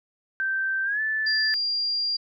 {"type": "tone with pitch glide", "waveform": "sine", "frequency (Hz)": [1559, 1749.9], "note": ["G6", "A6"], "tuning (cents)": [-10, -10], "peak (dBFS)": -23, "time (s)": [0.4, 1.54], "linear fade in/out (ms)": 0, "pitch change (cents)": 200, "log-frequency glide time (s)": [0.84, 1.01]}
{"type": "tone", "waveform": "sine", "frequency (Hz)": 4780, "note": "D8", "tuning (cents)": 30, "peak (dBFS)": -23, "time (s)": [1.26, 2.17], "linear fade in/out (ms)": 10}
{"effects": []}